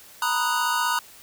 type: chord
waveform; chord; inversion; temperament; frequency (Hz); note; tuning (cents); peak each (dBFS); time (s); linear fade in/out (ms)
square; B major seventh; third; equal; 932.3 / 987.8 / 1244.5 / 1480; A#5 / B5 / D#6 / F#6; 0 / 0 / 0 / 0; -28; 0.22-0.99; 2
effects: white hiss -48 dBFS RMS until 1.22 s